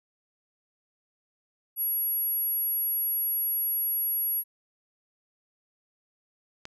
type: tone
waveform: sine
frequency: 11390 Hz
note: F9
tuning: 33 cents sharp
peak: -25 dBFS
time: 1.76-4.44 s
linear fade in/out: 50 ms
type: click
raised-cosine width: 0.2 ms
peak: -22 dBFS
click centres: 6.654 s
effects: none